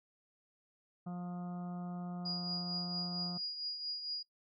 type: harmonic tone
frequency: 177.1 Hz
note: F3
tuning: 24 cents sharp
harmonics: 1 / 2 / 3 / 4 / 5 / 6 / 7 / 8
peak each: -38 / -55 / -59 / -50 / -61 / -63 / -57 / -68 dBFS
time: 1.06-3.38 s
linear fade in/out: 10 ms
type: tone with tremolo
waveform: sine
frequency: 4876 Hz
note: D#8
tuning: 36 cents flat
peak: -35 dBFS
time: 2.25-4.23 s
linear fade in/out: 10 ms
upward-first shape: triangle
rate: 4.4 Hz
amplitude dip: 60%
effects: noise-tail reverb RT60 0.1 s tail -18 dB re dry + MP3 64 kbps